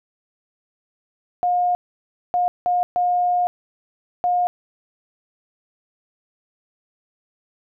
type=tone bursts at uneven times; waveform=sine; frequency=714 Hz; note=F5; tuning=38 cents sharp; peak=-16 dBFS; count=5; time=1.43-1.75 / 2.34-2.48 / 2.66-2.83 / 2.96-3.47 / 4.24-4.47 s; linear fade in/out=0 ms; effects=none